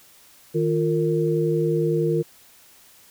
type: tone cluster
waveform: sine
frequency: 157 / 348.3 / 459.1 Hz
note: D#3 / F4 / A#4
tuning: +16 / -5 / -26 cents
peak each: -23 dBFS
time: 0.54-2.23 s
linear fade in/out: 20 ms
effects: white hiss -52 dBFS RMS until 3.1 s